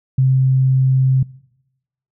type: tone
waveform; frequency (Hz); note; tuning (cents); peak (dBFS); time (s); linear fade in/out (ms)
sine; 131.5; C3; +9; -10; 0.18-1.23; 5
effects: noise-tail reverb RT60 0.9 s tail -23 dB re dry